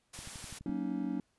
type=noise; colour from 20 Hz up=white; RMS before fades=-45 dBFS; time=0.13-0.59 s; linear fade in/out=10 ms
type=click train; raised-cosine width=5 ms; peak=-35 dBFS; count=7; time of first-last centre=0.19-0.694 s; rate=11.9 Hz
type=chord; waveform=triangle; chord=D# minor seventh; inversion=first; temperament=just; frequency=186.68 / 233.3 / 280 / 311.1 Hz; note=F#3 / A#3 / C#4 / D#4; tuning=+16 / +2 / +18 / 0 cents; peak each=-37 / -37 / -34 / -38 dBFS; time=0.66-1.2 s; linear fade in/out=2 ms
effects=pink hiss -75 dBFS RMS until 1.38 s + resampled to 24000 Hz